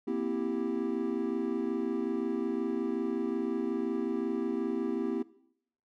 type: chord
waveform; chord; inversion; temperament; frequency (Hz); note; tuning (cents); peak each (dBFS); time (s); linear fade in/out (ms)
triangle; C dominant seventh; third; equal with one note detuned; 236.1 / 261.6 / 329.6 / 392; Bb3 / C4 / E4 / G4; +22 / 0 / 0 / 0; -33; 0.07-5.23; 10
effects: noise-tail reverb RT60 0.7 s tail -19 dB re dry